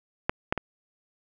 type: clicks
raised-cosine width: 0.5 ms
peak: -7 / -8 / -14 dBFS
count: 3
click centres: 0.295 / 0.525 / 0.577 s
effects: none